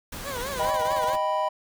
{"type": "noise", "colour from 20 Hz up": "pink", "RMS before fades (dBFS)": -37, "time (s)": [0.12, 0.7], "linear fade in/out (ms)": 5}
{"type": "tone with vibrato", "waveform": "20% pulse", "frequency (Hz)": 520, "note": "C5", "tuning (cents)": -11, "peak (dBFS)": -26, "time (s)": [0.23, 1.17], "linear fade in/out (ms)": 50, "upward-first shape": "triangle", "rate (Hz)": 4.6, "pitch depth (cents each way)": 180}
{"type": "noise with tremolo", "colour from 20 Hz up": "pink", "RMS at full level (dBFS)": -38, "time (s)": [0.35, 1.18], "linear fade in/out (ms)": 10, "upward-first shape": "square", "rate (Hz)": 18, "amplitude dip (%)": 75}
{"type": "chord", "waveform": "triangle", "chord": "Eb augmented", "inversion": "none", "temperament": "equal", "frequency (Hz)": [622.3, 784, 987.8], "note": ["Eb5", "G5", "B5"], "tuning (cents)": [0, 0, 0], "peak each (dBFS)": [-25, -28, -24], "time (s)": [0.59, 1.49], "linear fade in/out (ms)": 10}
{"effects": []}